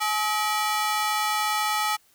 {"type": "ring-modulated tone", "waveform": "sawtooth", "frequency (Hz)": 1064, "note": "C6", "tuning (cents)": 29, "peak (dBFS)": -16, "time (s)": [0, 1.97], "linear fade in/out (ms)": 20, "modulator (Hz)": 215, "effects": ["white hiss -61 dBFS RMS until 2.14 s"]}